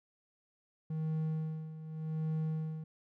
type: tone with tremolo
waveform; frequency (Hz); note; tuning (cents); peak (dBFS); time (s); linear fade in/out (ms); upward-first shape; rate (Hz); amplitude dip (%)
triangle; 157.7; D#3; +24; -29; 0.9-2.84; 5; sine; 0.85; 75
effects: none